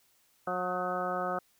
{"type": "harmonic tone with a mistuned harmonic", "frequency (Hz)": 181, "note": "F#3", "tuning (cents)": -38, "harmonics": [1, 2, 3, 4, 5, 6, 7, 8], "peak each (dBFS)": [-41, -40, -36, -35, -45, -44, -35, -42], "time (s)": [0.47, 1.39], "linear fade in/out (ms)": 5, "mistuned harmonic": 8, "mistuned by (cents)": 64, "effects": ["white hiss -68 dBFS RMS until 1.59 s"]}